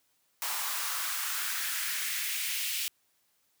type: noise with high-pass filter sweep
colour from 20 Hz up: white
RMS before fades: -33 dBFS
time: 0.42-2.88 s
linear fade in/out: 0 ms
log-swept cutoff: 900 to 2700 Hz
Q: 2.2
effects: white hiss -72 dBFS RMS until 3.6 s + high-pass 60 Hz 12 dB/octave